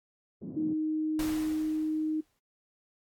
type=band-pass noise; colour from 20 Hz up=white; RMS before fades=-40 dBFS; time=0.41-0.74 s; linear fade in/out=10 ms; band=160 to 280 Hz; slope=24 dB/octave
type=tone; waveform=sine; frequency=311.1 Hz; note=D#4; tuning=in tune; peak=-27 dBFS; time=0.56-2.21 s; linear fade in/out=10 ms
type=noise with exponential decay; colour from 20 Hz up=pink; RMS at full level=-37 dBFS; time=1.19-2.39 s; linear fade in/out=2 ms; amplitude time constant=260 ms
effects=noise-tail reverb RT60 0.1 s tail -17 dB re dry + AAC 64 kbps